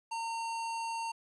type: tone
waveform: square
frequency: 914 Hz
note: A#5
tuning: 34 cents flat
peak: -35 dBFS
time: 0.11-1.12 s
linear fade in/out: 10 ms
effects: resampled to 24000 Hz + 11-bit